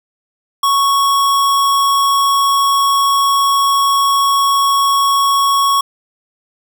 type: tone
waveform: square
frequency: 1108.7 Hz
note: C#6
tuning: in tune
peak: -11 dBFS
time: 0.63-5.81 s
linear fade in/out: 5 ms
effects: none